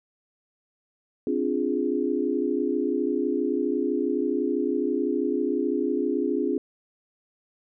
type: chord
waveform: sine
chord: D half-diminished seventh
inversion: third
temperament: equal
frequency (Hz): 261.6 / 293.7 / 349.2 / 415.3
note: C4 / D4 / F4 / Ab4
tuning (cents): 0 / 0 / 0 / 0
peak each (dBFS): -28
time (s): 1.27-6.58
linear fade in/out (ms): 2
effects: none